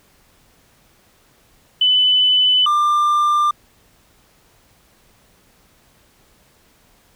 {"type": "tone pair in turn", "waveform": ["sine", "triangle"], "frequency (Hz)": [3004, 1192.1], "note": ["F#7", "D6"], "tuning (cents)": [26, 26], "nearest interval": "octave + major third", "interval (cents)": 1600, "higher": "first", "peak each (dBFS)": -11, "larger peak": "neither", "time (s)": [[1.81, 2.66], [2.66, 3.51]], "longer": "neither", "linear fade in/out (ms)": 5, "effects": ["pink hiss -55 dBFS RMS until 7.15 s"]}